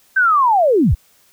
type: linear sweep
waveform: sine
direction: down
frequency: 1576 to 33.42 Hz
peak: -10 dBFS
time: 0.16-0.95 s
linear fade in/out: 10 ms
effects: white hiss -54 dBFS RMS until 1.32 s